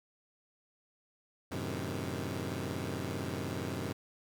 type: chord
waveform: 15% pulse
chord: F# diminished seventh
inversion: none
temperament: equal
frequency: 92.5 / 110 / 130.81 / 155.56 Hz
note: F#2 / A2 / C3 / Eb3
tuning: 0 / 0 / 0 / 0 cents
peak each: -33 / -36 / -34 / -36 dBFS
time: 1.51-3.93 s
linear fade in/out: 10 ms
effects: none